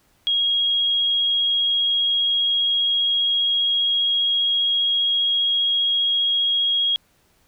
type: tone with vibrato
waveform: sine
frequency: 3285 Hz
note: G#7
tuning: 20 cents flat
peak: -17 dBFS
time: 0.27-6.96 s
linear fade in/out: 0 ms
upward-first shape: sine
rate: 15 Hz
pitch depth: 9 cents each way
effects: pink hiss -61 dBFS RMS until 7.47 s